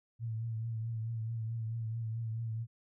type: tone with vibrato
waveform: sine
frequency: 113.2 Hz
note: A2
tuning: 50 cents sharp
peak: -34 dBFS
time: 0.19-2.67 s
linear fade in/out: 50 ms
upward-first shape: triangle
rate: 4.6 Hz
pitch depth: 52 cents each way
effects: none